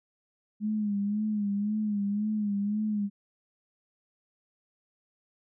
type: tone with vibrato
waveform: sine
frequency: 207.7 Hz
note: G#3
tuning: in tune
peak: -26 dBFS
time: 0.6-3.1 s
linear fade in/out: 50 ms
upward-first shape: sine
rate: 1.9 Hz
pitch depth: 62 cents each way
effects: none